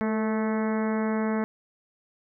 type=harmonic tone with a mistuned harmonic; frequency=217.7 Hz; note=A3; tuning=18 cents flat; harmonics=1 / 2 / 3 / 4 / 5 / 6 / 7 / 8 / 9 / 10; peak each=-25 / -31 / -35 / -37 / -39 / -41 / -42 / -43 / -44 / -45 dBFS; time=0.01-1.44 s; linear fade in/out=0 ms; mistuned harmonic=2; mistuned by=+31 cents; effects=none